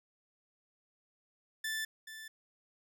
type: tone with echo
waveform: sawtooth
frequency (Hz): 1760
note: A6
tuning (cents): 0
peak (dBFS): -31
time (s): 1.64-1.85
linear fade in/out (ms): 5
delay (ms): 430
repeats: 1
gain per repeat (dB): -11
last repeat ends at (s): 2.28
effects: none